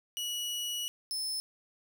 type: tone pair in turn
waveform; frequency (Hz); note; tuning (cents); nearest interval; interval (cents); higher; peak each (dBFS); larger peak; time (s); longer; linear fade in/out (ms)
sawtooth; 2925 / 5250; F#7 / E8; -21 / -8; minor seventh; 1013; second; -30 / -30; neither; 0.17-0.88 / 1.11-1.4; first; 0
effects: none